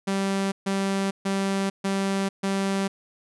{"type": "tone bursts", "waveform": "sawtooth", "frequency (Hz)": 195.2, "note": "G3", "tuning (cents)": -7, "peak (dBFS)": -19, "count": 5, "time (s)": [0.07, 2.88], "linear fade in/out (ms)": 10, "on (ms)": 450, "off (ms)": 140, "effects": ["resampled to 24000 Hz"]}